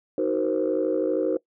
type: chord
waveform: sine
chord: C half-diminished seventh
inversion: first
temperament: just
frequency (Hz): 314 / 376.7 / 470.9 / 523.3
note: Eb4 / Gb4 / Bb4 / C5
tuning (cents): +16 / +31 / +18 / 0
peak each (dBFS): -26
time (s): 0.18-1.37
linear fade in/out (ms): 2
effects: noise-tail reverb RT60 0.1 s tail -21 dB re dry + tanh soft clip ceiling -14 dBFS